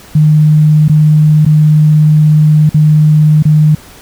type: tone with dropouts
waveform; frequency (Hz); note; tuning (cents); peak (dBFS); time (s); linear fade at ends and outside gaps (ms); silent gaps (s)
sine; 152.8; D#3; -31; -3; 0.15-3.75; 5; 0.882-0.895 / 1.451-1.462 / 2.694-2.743 / 3.426-3.452
effects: pink hiss -36 dBFS RMS until 4.01 s